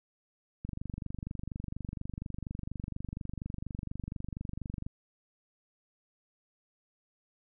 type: click train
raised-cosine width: 5 ms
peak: -25 dBFS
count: 103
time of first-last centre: 0.65-4.865 s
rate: 24.2 Hz
effects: none